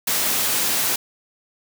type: high-pass noise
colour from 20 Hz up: white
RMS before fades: -21 dBFS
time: 0.07-0.96 s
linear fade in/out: 5 ms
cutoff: 110 Hz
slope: 24 dB/octave
effects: none